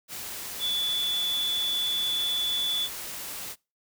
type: tone in noise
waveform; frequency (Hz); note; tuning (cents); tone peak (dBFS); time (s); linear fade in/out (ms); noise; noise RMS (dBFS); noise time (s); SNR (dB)
sine; 3455; A7; -32; -25; 0.59-2.89; 50; white; -37; 0.08-3.56; +9
effects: noise-tail reverb RT60 0.3 s tail -26 dB re dry